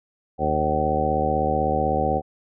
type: harmonic tone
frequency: 76 Hz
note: D#2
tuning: 40 cents flat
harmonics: 1 / 2 / 3 / 4 / 5 / 6 / 7 / 8 / 10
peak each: -29 / -30 / -30 / -32 / -31 / -29 / -26 / -32 / -23 dBFS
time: 0.38-2.22 s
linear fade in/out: 50 ms
effects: none